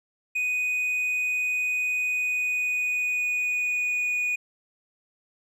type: tone with pitch glide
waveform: triangle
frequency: 2489 to 2465 Hz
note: D#7 to D#7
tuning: 0 to -17 cents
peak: -22 dBFS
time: 0.35-4.36 s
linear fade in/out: 10 ms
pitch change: -17 cents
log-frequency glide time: 2.04-4.15 s
effects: none